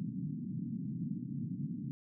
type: band-pass noise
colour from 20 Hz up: pink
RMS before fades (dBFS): -39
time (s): 0-1.91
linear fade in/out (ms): 0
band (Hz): 130 to 260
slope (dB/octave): 48
effects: none